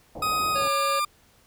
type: low-pass noise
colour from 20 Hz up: white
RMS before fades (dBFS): -38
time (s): 0.15-0.68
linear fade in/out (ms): 5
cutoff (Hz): 850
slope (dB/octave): 48
type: tone with pitch glide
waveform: 40% pulse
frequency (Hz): 1255 to 1196.3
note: D#6 to D6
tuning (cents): +15 to +32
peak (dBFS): -22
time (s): 0.22-1.05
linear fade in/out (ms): 5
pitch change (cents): -83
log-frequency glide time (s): 0.52-0.69
type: harmonic tone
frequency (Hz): 554.4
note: C#5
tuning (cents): 0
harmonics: 1 / 3 / 5 / 7 / 8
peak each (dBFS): -28 / -38 / -39 / -43 / -41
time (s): 0.55-1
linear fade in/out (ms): 10
effects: pink hiss -59 dBFS RMS until 1.46 s